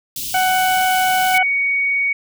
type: band-stop noise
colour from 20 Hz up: white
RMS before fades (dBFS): -26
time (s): 0.16-1.38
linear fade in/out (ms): 2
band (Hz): 320 to 2700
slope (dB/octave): 48
type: harmonic tone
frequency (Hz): 745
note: F#5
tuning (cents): +12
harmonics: 1 / 2 / 3 / 4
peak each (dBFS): -15 / -21 / -25 / -27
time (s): 0.34-1.43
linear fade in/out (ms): 5
type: tone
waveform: sine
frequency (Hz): 2239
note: C#7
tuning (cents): +17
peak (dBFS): -15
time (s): 1.34-2.13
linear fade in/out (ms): 5
effects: none